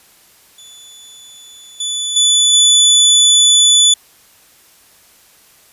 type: tone with level steps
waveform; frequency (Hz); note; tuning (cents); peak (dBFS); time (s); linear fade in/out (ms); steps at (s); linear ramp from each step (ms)
25% pulse; 3472; A7; -24; -33 / -14 / -5 / -3; 0.58-3.94; 5; 1.8 / 2.16 / 2.53; 5
effects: white hiss -48 dBFS RMS until 5.72 s + resampled to 32000 Hz